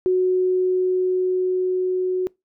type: tone with level ramp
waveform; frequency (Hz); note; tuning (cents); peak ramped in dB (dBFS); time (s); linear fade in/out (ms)
sine; 368.5; F#4; -7; -15 to -19; 0.06-2.27; 0
effects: noise-tail reverb RT60 0.2 s tail -24 dB re dry